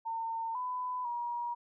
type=tone with pitch steps; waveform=sine; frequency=908 / 1001 / 954 Hz; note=A#5 / B5 / A#5; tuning=-46 / +23 / +40 cents; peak=-33 dBFS; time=0.05-1.55 s; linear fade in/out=20 ms; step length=500 ms; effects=none